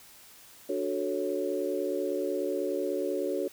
sine chord, D major seventh, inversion none, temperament equal, 293.7 / 370 / 440 / 554.4 Hz, D4 / F#4 / A4 / C#5, 0 / 0 / 0 / 0 cents, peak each -35 / -32 / -34 / -33 dBFS, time 0.69-3.48 s, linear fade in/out 5 ms, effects white hiss -53 dBFS RMS until 3.52 s

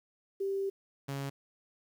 sine / sawtooth tone pair in turn, 391.6 / 138.45 Hz, G4 / C#3, -2 / -2 cents, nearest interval octave + tritone, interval 1800 cents, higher first, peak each -30 / -31 dBFS, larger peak first, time 0.4-0.7 / 1.08-1.3 s, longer first, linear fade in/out 10 ms, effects 10-bit

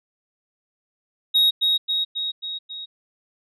sine tone with echo, 3776 Hz, A#7, 22 cents sharp, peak -11 dBFS, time 1.34-1.51 s, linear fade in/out 20 ms, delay 270 ms, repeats 5, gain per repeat -4 dB, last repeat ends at 2.86 s, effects tanh soft clip ceiling -13 dBFS

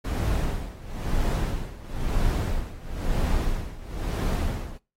brown noise with tremolo, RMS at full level -23 dBFS, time 0.04-4.78 s, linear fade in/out 10 ms, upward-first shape sine, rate 1 Hz, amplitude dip 85%, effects noise-tail reverb RT60 0.3 s tail -22 dB re dry + AAC 48 kbps

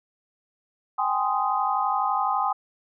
sine chord, Ab major seventh, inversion third, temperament just, 778.7 / 830.6 / 1038.3 / 1245.9 Hz, G5 / Ab5 / C6 / Eb6, -12 / 0 / -14 / +2 cents, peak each -27 dBFS, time 0.98-2.53 s, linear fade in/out 10 ms, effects none

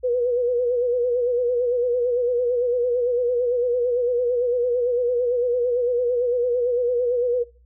sine tone with vibrato, 489 Hz, B4, 17 cents flat, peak -18 dBFS, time 0.03-7.44 s, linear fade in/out 20 ms, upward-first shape sine, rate 8.9 Hz, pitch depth 56 cents each way, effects noise-tail reverb RT60 0.3 s tail -18 dB re dry + added 60 Hz sine -51 dBFS peak until 7.65 s

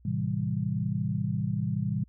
sine chord, A minor seventh, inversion none, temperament equal with one note detuned, 110 / 130.81 / 161.7 / 196 Hz, A2 / C3 / E3 / G3, 0 / 0 / -33 / 0 cents, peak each -32 dBFS, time 0.05-2.04 s, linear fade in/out 5 ms, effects added 60 Hz sine -55 dBFS peak until 2.08 s

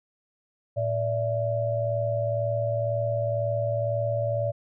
sine tone cluster, 112.6 / 579 / 661 Hz, A2 / D5 / E5, +40 / -25 / +5 cents, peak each -28 / -26 / -32 dBFS, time 0.76-4.52 s, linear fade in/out 20 ms, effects none

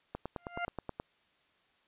click train, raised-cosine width 1 ms, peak -23 dBFS, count 9, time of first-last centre 0.15-0.999 s, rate 9.42 Hz
20% pulse tone with exponential growth, 698.5 Hz, F5, in tune, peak -25 dBFS, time 0.38-0.65 s, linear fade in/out 2 ms, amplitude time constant 58 ms
effects white hiss -70 dBFS RMS until 1.87 s + resampled to 8000 Hz

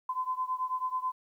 sine beating tone pair, 1019 / 1028.2 Hz, C6 / C6, -46 / -31 cents, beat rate 9.2 Hz, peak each -32 / -34 dBFS, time 0.09-1.12 s, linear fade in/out 5 ms, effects 11-bit

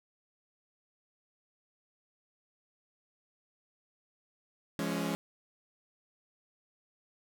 sawtooth chord, Db major, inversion first, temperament equal with one note detuned, 170.92 / 207.7 / 277.2 Hz, F3 / Ab3 / Db4, -37 / 0 / 0 cents, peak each -32 dBFS, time 4.79-5.15 s, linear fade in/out 0 ms, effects none

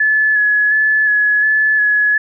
sine tone with vibrato, 1710 Hz, A6, 50 cents flat, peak -10 dBFS, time 0-2.18 s, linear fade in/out 5 ms, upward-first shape square, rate 1.4 Hz, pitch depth 18 cents each way, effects none

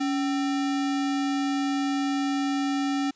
sine tone with sample-and-hold, 280 Hz, C#4, 18 cents sharp, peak -23 dBFS, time 0-3.11 s, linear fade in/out 10 ms, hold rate 1050 Hz, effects white hiss -61 dBFS RMS until 3.15 s + resampled to 16000 Hz

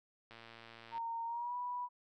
click train, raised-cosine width 0.3 ms, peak -37 dBFS, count 78, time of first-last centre 0.31-0.98 s, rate 115 Hz
sine tone with pitch glide, 921 to 981.4 Hz, A#5 to B5, -21 to -11 cents, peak -37 dBFS, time 0.91-1.89 s, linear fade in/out 50 ms, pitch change +110 cents, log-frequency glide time 1.25-1.55 s
effects none

